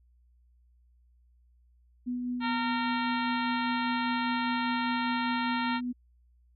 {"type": "tone with tremolo", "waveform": "sine", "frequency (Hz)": 246.9, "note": "B3", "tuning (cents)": 0, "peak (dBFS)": -29, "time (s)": [2.06, 5.93], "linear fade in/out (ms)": 20, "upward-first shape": "sine", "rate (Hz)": 5, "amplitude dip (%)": 25}
{"type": "harmonic tone", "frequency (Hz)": 459.6, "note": "A#4", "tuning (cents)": -25, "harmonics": [2, 3, 4, 5, 6, 7, 8, 9], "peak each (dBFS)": [-32, -36, -38, -40, -42, -43, -44, -45], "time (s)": [2.4, 5.81], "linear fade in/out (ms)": 50}
{"effects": ["added 60 Hz sine -60 dBFS peak until 6.55 s"]}